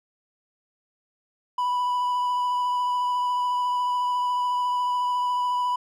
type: tone with vibrato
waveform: triangle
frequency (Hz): 987.8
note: B5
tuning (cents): 0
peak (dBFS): -20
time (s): 1.58-5.76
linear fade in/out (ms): 5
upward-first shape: sine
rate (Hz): 14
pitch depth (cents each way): 12
effects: none